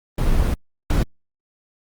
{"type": "noise bursts at uneven times", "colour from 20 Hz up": "brown", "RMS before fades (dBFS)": -17, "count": 2, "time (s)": [[0.18, 0.54], [0.9, 1.03]], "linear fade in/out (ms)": 2, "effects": ["Opus 24 kbps"]}